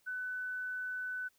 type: tone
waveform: sine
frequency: 1500 Hz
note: F#6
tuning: 23 cents sharp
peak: -36 dBFS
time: 0.06-1.29 s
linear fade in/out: 20 ms
effects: white hiss -72 dBFS RMS until 1.38 s